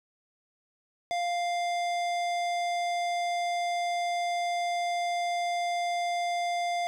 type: tone with hard clipping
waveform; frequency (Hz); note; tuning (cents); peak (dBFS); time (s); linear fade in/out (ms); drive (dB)
sine; 698.5; F5; 0; -29; 1.11-6.87; 0; 16
effects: none